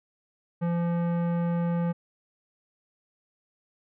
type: tone with tanh clipping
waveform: sine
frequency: 171.3 Hz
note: F3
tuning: 33 cents flat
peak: -26 dBFS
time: 0.61-1.93 s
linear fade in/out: 20 ms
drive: 16 dB
effects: none